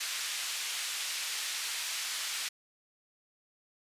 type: band-pass noise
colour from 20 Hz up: pink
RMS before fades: -36 dBFS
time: 0-2.49 s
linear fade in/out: 10 ms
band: 2300 to 9200 Hz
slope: 12 dB/octave
effects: resampled to 32000 Hz